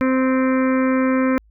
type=harmonic tone; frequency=260.4 Hz; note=C4; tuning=8 cents flat; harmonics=1 / 2 / 4 / 5 / 6 / 7 / 8 / 9; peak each=-16 / -22 / -28 / -30 / -32 / -33 / -34 / -35 dBFS; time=0.01-1.38 s; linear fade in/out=0 ms; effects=added 53 Hz sine -50 dBFS peak until 1.5 s